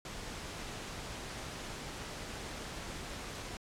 pink noise, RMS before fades -43 dBFS, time 0.05-3.57 s, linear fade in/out 2 ms, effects low-pass 8000 Hz 12 dB/octave + AAC 64 kbps

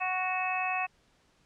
harmonic tone, 370 Hz, F#4, in tune, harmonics 2 / 3 / 4 / 5 / 6 / 7, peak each -32 / -36 / -44 / -39 / -43 / -32 dBFS, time 0-0.87 s, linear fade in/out 20 ms, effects pink hiss -67 dBFS RMS until 1.45 s + low-pass 7000 Hz 12 dB/octave

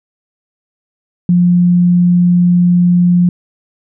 sine tone, 176.5 Hz, F3, 19 cents sharp, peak -6 dBFS, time 1.29-3.29 s, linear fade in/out 2 ms, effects none

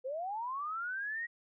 sine linear sweep, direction up, 493.9 to 1913 Hz, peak -35 dBFS, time 0.04-1.27 s, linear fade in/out 20 ms, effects none

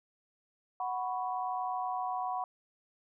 sine chord, F# suspended fourth, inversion none, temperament equal, 740 / 987.8 / 1108.7 Hz, F#5 / B5 / C#6, 0 / 0 / 0 cents, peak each -34 / -37 / -40 dBFS, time 0.8-2.44 s, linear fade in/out 2 ms, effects none

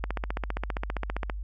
click train, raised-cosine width 0.5 ms, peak -15 dBFS, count 20, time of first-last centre 0.04-1.298 s, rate 15.1 Hz, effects added 50 Hz sine -32 dBFS peak until 1.43 s

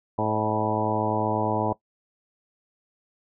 harmonic tone with a mistuned harmonic, 108.4 Hz, A2, 25 cents flat, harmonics 1 / 2 / 3 / 4 / 5 / 6 / 7 / 8 / 9, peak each -31 / -31 / -31 / -31 / -31 / -31 / -31 / -31 / -31 dBFS, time 0.18-1.73 s, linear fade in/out 5 ms, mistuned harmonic 6, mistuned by -32 cents, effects noise-tail reverb RT60 0.1 s tail -19 dB re dry

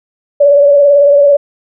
sine tone with vibrato, 571 Hz, D5, 49 cents flat, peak -3 dBFS, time 0.4-1.37 s, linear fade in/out 10 ms, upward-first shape triangle, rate 18 Hz, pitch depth 43 cents each way, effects none

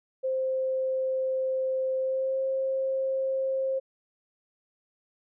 sine tone with pitch glide, 523.3 to 531.5 Hz, C5 to C5, 0 to +27 cents, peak -25 dBFS, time 0.23-3.8 s, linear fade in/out 20 ms, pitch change +27 cents, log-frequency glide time 1.99-2.4 s, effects none

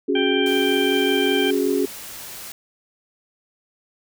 sine chord, C# suspended fourth, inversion none, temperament equal, 277.2 / 370 / 415.3 Hz, C#4 / F#4 / G#4, 0 / 0 / 0 cents, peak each -22 dBFS, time 0.08-1.86 s, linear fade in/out 10 ms
harmonic tone, 786 Hz, G5, 4 cents sharp, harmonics 1 / 2 / 3 / 4, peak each -31 / -28 / -28 / -25 dBFS, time 0.15-1.51 s, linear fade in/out 5 ms
white noise, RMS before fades -36 dBFS, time 0.46-2.52 s, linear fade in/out 2 ms
effects none

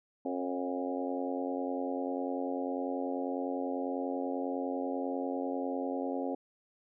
harmonic tone with a mistuned harmonic, 90.1 Hz, F#2, 45 cents flat, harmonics 3 / 4 / 5 / 6 / 7 / 8 / 9, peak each -35 / -42 / -40 / -39 / -44 / -42 / -44 dBFS, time 0.25-6.35 s, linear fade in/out 5 ms, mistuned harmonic 7, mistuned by -23 cents, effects none

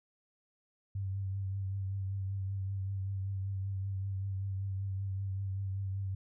sine tone with vibrato, 97 Hz, G2, 18 cents flat, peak -33 dBFS, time 0.95-6.15 s, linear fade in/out 5 ms, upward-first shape triangle, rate 5.2 Hz, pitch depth 37 cents each way, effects none

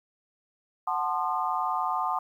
sine chord, F# diminished seventh, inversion none, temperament equal with one note detuned, 740 / 880 / 1046.5 / 1216.1 Hz, F#5 / A5 / C6 / Eb6, 0 / 0 / 0 / -40 cents, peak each -31 dBFS, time 0.87-2.19 s, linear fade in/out 5 ms, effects 10-bit

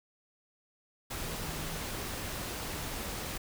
sine tone in noise, 160.8 Hz, E3, 43 cents flat, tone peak -44 dBFS, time 1.24-1.77 s, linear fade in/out 10 ms, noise pink, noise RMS -38 dBFS, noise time 1.1-3.38 s, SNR -9 dB, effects none

